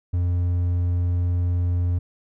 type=tone; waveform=triangle; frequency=88.1 Hz; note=F2; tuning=16 cents sharp; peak=-17 dBFS; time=0.13-1.99 s; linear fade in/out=10 ms; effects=none